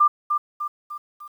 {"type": "tone with echo", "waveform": "sine", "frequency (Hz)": 1193, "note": "D6", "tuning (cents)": 27, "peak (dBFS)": -12, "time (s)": [0, 0.08], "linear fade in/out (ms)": 10, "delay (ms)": 300, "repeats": 4, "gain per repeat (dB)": -6, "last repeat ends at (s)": 1.28, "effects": ["9-bit"]}